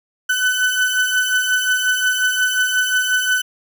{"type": "beating tone pair", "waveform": "35% pulse", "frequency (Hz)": [1500, 1505.6], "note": ["F#6", "F#6"], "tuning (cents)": [23, 30], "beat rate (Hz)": 5.6, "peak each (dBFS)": [-20, -15], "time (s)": [0.29, 3.42], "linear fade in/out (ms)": 10, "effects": []}